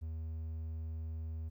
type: tone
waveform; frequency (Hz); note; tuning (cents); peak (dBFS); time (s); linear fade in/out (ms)
triangle; 80; D#2; +49; -36; 0.01-1.5; 20
effects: 13-bit